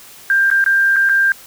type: tone with dropouts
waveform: sine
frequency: 1589 Hz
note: G6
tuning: 23 cents sharp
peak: -10 dBFS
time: 0.3-1.32 s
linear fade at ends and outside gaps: 1 ms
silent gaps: 0.502-0.513 / 0.641-0.662 / 0.961-0.965 / 1.09-1.095 s
effects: white hiss -40 dBFS RMS until 1.46 s